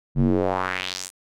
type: tone with band-pass filter sweep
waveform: square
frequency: 46.25 Hz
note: F#1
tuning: in tune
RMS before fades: -23 dBFS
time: 0.15-1.11 s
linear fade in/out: 50 ms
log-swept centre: 150 to 9500 Hz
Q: 2.4
effects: none